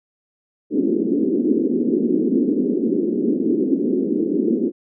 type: band-pass noise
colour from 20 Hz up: pink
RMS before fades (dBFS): -19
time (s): 0.7-4.72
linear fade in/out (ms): 50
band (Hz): 220 to 400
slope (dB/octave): 48
effects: none